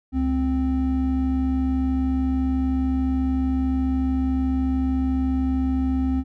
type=tone pair together; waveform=triangle; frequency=69.29 / 261.6 Hz; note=C#2 / C4; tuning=0 / 0 cents; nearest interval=octave + major seventh; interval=2300 cents; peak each=-22 / -19 dBFS; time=0.12-6.24 s; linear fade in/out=50 ms; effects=none